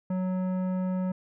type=tone with tanh clipping; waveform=sine; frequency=185 Hz; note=F#3; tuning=in tune; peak=-28 dBFS; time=0.1-1.12 s; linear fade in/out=5 ms; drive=13 dB; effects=none